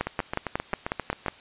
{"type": "two click trains", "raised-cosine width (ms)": 0.5, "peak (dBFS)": [-10, -13], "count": [8, 10], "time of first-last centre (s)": [[0.01, 1.283], [0.07, 1.262]], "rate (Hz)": [5.5, 7.55], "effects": ["white hiss -49 dBFS RMS until 1.4 s", "resampled to 8000 Hz"]}